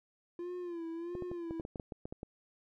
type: tone with vibrato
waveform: triangle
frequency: 343.6 Hz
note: F4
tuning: 28 cents flat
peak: -36 dBFS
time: 0.39-1.61 s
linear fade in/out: 2 ms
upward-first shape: sine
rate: 1.5 Hz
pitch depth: 78 cents each way
type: clicks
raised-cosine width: 2 ms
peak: -28 dBFS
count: 12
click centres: 1.152 / 1.223 / 1.315 / 1.509 / 1.598 / 1.651 / 1.758 / 1.798 / 1.922 / 2.055 / 2.125 / 2.231 s
effects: none